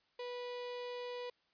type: tone with notch filter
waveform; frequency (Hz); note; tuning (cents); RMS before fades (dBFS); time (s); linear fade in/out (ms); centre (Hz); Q
sawtooth; 490.4; B4; -12; -43; 0.19-1.3; 5; 1400; 1.6
effects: white hiss -75 dBFS RMS until 1.53 s + resampled to 11025 Hz